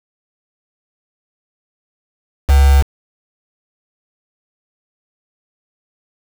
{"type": "tone with quantisation", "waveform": "sine", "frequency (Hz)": 69.3, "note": "C#2", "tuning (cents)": 0, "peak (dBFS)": -6, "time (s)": [2.48, 2.83], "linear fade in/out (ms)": 20, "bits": 3, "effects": []}